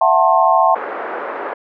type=chord; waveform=sine; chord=F# half-diminished seventh; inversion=third; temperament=just; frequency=666 / 740 / 888 / 1065.6 Hz; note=E5 / F#5 / A5 / C6; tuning=+18 / 0 / +16 / +31 cents; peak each=-15 dBFS; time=0.01-0.75 s; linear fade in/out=5 ms
type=band-pass noise; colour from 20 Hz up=pink; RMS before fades=-25 dBFS; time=0.75-1.54 s; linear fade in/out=10 ms; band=400 to 1600 Hz; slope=24 dB/octave
effects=none